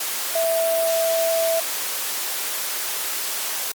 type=tone in noise; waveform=sine; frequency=659.3 Hz; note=E5; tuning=in tune; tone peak=-18 dBFS; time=0.35-1.6 s; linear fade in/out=5 ms; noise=white; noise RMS=-26 dBFS; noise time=0-3.72 s; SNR=+5 dB; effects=high-pass 400 Hz 12 dB/octave + Opus 48 kbps